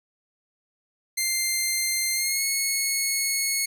10% pulse tone with pitch glide, 2093 to 2189 Hz, C7 to C#7, 0 to -22 cents, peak -14 dBFS, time 1.17-3.66 s, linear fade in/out 10 ms, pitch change +78 cents, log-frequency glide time 2.13-2.43 s, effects none

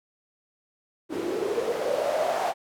white noise with band-pass filter sweep, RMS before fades -27 dBFS, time 1.09-2.54 s, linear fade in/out 50 ms, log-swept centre 340 to 740 Hz, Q 6.8, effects none

